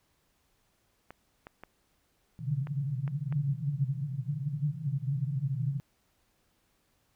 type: clicks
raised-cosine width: 0.5 ms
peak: -29 dBFS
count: 6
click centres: 1.106 / 1.469 / 1.636 / 2.671 / 3.078 / 3.325 s
type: band-pass noise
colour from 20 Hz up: white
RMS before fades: -32 dBFS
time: 2.39-5.8 s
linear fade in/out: 0 ms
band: 130 to 150 Hz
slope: 96 dB/octave
effects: pink hiss -72 dBFS RMS until 7.15 s